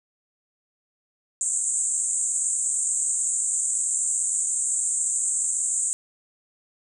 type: band-pass noise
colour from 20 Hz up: pink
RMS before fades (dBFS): -25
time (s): 1.41-5.93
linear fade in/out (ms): 0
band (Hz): 7100 to 8700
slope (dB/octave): 96
effects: none